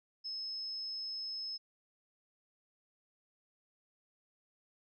sine tone, 5190 Hz, E8, 28 cents flat, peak -38 dBFS, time 0.24-1.58 s, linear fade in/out 20 ms, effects none

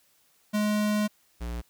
square tone pair in turn, 210.1 / 58.96 Hz, G#3 / A#1, +20 / +20 cents, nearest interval octave + minor seventh, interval 2200 cents, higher first, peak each -24 / -32 dBFS, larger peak first, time 0.53-1.08 / 1.4-1.62 s, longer first, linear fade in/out 20 ms, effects white hiss -65 dBFS RMS until 1.69 s

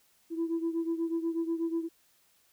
sine beating tone pair, 329.6 / 337.8 Hz, E4 / E4, 0 / +42 cents, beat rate 8.2 Hz, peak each -29 / -33 dBFS, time 0.3-1.89 s, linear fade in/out 50 ms, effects tanh soft clip ceiling -24 dBFS + white hiss -67 dBFS RMS until 2.52 s

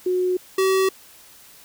sine / square tone pair in turn, 364.9 / 381.5 Hz, F#4 / G4, -24 / -47 cents, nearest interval minor second, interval 77 cents, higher second, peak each -18 / -17 dBFS, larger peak second, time 0.06-0.37 / 0.58-0.89 s, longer neither, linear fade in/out 5 ms, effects white hiss -48 dBFS RMS until 1.64 s

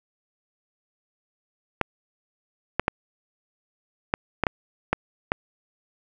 clicks, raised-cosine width 0.5 ms, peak -5 dBFS, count 8, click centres 1.813 / 2.796 / 2.881 / 4.139 / 4.437 / 4.468 / 4.93 / 5.319 s, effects none

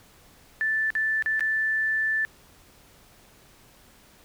sine tone with dropouts, 1760 Hz, A6, in tune, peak -22 dBFS, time 0.61-2.25 s, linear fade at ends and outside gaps 0 ms, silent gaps 0.904-0.952 / 1.224-1.26 / 1.395-1.407 s, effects pink hiss -55 dBFS RMS until 4.24 s

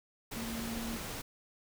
sine tone in noise, 229.2 Hz, A#3, 29 cents flat, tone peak -38 dBFS, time 0.36-0.98 s, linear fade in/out 10 ms, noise pink, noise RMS -41 dBFS, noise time 0.31-1.22 s, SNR 0 dB, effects none

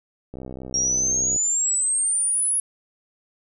click train, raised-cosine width 2 ms, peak -22 dBFS, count 67, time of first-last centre 0.34-1.362 s, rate 64.6 Hz
sine exponential sweep, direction up, 5588 to 10548 Hz, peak -19 dBFS, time 0.74-2.6 s, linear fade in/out 2 ms
effects none

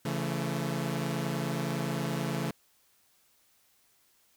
sawtooth chord, A major, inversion first, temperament equal with one note detuned, 138.59 / 168.18 / 220 Hz, C#3 / E3 / A3, 0 / +35 / 0 cents, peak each -30 / -30 / -32 dBFS, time 0.05-2.51 s, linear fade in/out 5 ms, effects white hiss -67 dBFS RMS until 4.36 s

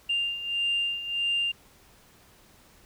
sine beating tone pair, 2794 / 2795.6 Hz, F7 / F7, 0 / +1 cents, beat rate 1.6 Hz, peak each -31 / -26 dBFS, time 0.09-1.52 s, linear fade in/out 10 ms, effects tanh soft clip ceiling -19 dBFS + pink hiss -57 dBFS RMS until 2.85 s

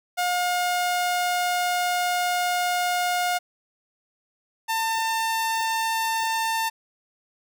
sawtooth tone pair in turn, 715 / 898.4 Hz, F5 / A5, +41 / +36 cents, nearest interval major third, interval 395 cents, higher second, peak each -18 / -19 dBFS, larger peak first, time 0.17-3.39 / 4.68-6.7 s, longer first, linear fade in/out 20 ms, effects none

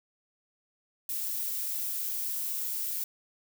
violet noise, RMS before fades -33 dBFS, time 1.09-3.04 s, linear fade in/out 2 ms, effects none

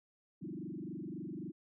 sine tone with frequency modulation, 248.7 Hz, B3, 12 cents sharp, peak -40 dBFS, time 0.41-1.52 s, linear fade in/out 20 ms, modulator 23.7 Hz, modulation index 4, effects none

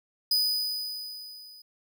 45% pulse tone with level ramp, 4978 Hz, D#8, in tune, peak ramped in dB -20 to -47 dBFS, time 0.31-1.62 s, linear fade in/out 5 ms, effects none

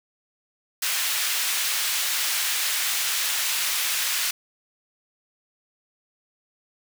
pink high-pass noise, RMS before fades -25 dBFS, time 0.82-4.31 s, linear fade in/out 5 ms, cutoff 2000 Hz, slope 12 dB/octave, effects none

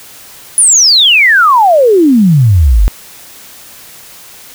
sine exponential sweep, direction down, 10220 to 42.79 Hz, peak -3 dBFS, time 0.58-2.88 s, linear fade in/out 0 ms, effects white hiss -34 dBFS RMS until 4.54 s

